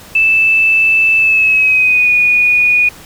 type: tone with pitch glide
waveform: sine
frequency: 2637 to 2460 Hz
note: E7 to D#7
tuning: 0 to -20 cents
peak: -7 dBFS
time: 0.15-2.89 s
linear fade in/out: 5 ms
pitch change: -120 cents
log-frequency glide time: 1.18-2.12 s
effects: pink hiss -36 dBFS RMS until 3.05 s